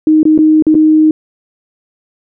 sine tone with dropouts, 311.1 Hz, D#4, in tune, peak -4 dBFS, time 0.07-1.11 s, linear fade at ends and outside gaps 2 ms, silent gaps 0.231-0.253 / 0.378-0.388 / 0.624-0.667 / 0.744-0.751 s, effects none

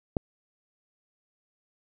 click, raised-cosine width 2 ms, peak -12 dBFS, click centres 0.168 s, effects none

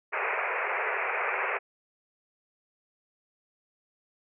white band-pass noise, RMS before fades -30 dBFS, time 0.12-1.59 s, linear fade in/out 20 ms, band 390 to 2500 Hz, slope 96 dB/octave, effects none

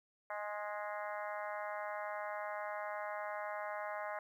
harmonic tone with a mistuned harmonic, 207.9 Hz, G#3, 2 cents sharp, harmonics 3 / 4 / 5 / 6 / 7 / 8 / 9 / 10, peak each -43 / -45 / -47 / -49 / -50 / -51 / -52 / -53 dBFS, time 0.3-4.19 s, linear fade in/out 2 ms, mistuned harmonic 5, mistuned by +19 cents, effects 12-bit

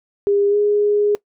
sine tone with pitch glide, 404 to 413.9 Hz, G#4 to G#4, -48 to -6 cents, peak -13 dBFS, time 0.27-1.15 s, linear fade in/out 0 ms, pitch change +42 cents, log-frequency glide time 0.49-0.56 s, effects noise-tail reverb RT60 0.1 s tail -21 dB re dry

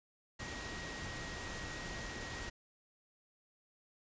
sine tone in noise, 1892 Hz, A#6, 25 cents sharp, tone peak -48 dBFS, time 0.39-2.5 s, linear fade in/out 10 ms, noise pink, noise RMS -44 dBFS, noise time 0.39-2.5 s, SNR -7 dB, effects resampled to 16000 Hz

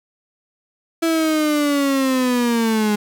35% pulse linear sweep, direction down, 331.7 to 206.7 Hz, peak -14 dBFS, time 1.02-2.96 s, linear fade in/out 10 ms, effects none

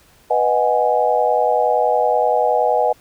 sine chord, G# minor seventh, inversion first, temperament equal, 493.9 / 622.3 / 740 / 830.6 Hz, B4 / D#5 / F#5 / G#5, 0 / 0 / 0 / 0 cents, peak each -19 dBFS, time 0.3-2.93 s, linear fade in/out 10 ms, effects pink hiss -52 dBFS RMS until 3 s

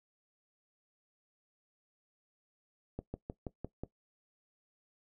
slowing click train, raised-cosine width 2 ms, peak -25 dBFS, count 6, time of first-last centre 2.99-3.836 s, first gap 150 ms, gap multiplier 1.06, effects noise-tail reverb RT60 0.1 s tail -17 dB re dry

